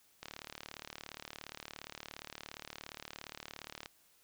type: click train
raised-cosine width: 0.2 ms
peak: -26 dBFS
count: 136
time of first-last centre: 0.23-3.859 s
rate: 37.2 Hz
effects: white hiss -68 dBFS RMS until 4.23 s